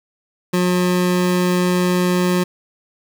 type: tone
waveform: 25% pulse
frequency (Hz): 179.8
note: F#3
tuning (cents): -49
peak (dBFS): -11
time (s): 0.53-2.44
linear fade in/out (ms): 10
effects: 8-bit